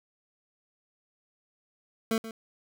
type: tone with echo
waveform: 25% pulse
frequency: 223.9 Hz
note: A3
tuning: 30 cents sharp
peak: -21 dBFS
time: 2.11-2.18 s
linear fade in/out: 2 ms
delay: 130 ms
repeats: 1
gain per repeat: -13 dB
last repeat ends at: 2.31 s
effects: none